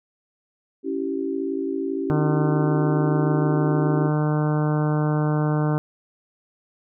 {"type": "chord", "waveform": "sine", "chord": "C# diminished", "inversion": "none", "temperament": "equal with one note detuned", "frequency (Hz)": [277.2, 329.6, 387.5], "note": ["C#4", "E4", "G4"], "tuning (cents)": [0, 0, -20], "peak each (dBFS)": [-27, -29, -27], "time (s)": [0.83, 4.11], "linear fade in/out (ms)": 50}
{"type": "harmonic tone", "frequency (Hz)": 151.4, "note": "D#3", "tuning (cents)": -47, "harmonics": [1, 2, 3, 4, 5, 6, 7, 8, 9, 10], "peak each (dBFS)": [-20, -26, -30, -32, -34, -36, -37, -38, -39, -40], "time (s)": [2.1, 5.78], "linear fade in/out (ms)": 0}
{"effects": []}